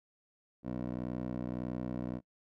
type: tone with band-pass filter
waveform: 15% pulse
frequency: 61.74 Hz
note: B1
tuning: in tune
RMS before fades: -38 dBFS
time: 0.63-2.21 s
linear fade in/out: 50 ms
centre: 330 Hz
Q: 1.3
effects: noise-tail reverb RT60 0.1 s tail -25 dB re dry